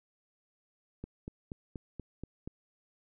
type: click train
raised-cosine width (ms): 3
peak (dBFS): -27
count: 7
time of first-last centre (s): 1.04-2.475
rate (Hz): 4.18
effects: none